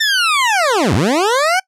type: linear two-way sweep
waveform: 20% pulse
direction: down then up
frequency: 1816 to 79.4 to 774 Hz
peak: -7 dBFS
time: 0-1.6 s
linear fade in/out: 10 ms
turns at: 0.94 s
effects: noise-tail reverb RT60 0.1 s tail -23 dB re dry + low-pass 9000 Hz 12 dB/octave